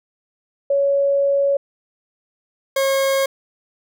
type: tone pair in turn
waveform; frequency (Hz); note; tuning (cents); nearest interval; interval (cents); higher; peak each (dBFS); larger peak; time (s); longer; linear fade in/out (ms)
sine / 40% pulse; 559 / 542.1; C#5 / C#5; +14 / -39; minor second; 53; first; -14 / -15; first; 0.7-1.57 / 2.76-3.26; first; 5
effects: none